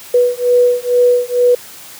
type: beating tone pair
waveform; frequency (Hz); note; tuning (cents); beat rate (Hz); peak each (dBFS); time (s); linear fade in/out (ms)
sine; 489.2 / 491.4; B4 / B4; -16 / -9; 2.2; -12; 0.14-1.55; 5
effects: white hiss -35 dBFS RMS until 1.99 s + high-pass 100 Hz 12 dB/octave